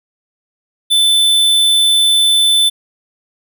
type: tone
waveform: square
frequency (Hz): 3520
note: A7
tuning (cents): 0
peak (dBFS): -9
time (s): 0.9-2.7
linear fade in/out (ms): 20
effects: none